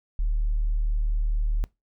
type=tone; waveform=sine; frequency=37.75 Hz; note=D1; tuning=48 cents sharp; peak=-20 dBFS; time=0.19-1.64 s; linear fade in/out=0 ms; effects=noise-tail reverb RT60 0.2 s tail -23 dB re dry + tanh soft clip ceiling -17 dBFS